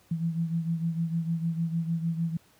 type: beating tone pair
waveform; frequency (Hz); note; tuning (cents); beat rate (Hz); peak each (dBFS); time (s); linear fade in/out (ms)
sine; 164.81 / 171.41; E3 / F3; 0 / -32; 6.6; -27 / -33; 0.11-2.37; 5
effects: pink hiss -61 dBFS RMS until 2.59 s + high-pass 60 Hz 12 dB/octave